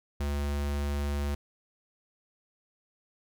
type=tone; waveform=square; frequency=71.8 Hz; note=D2; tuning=39 cents flat; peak=-29 dBFS; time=0.2-1.35 s; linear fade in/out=5 ms; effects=none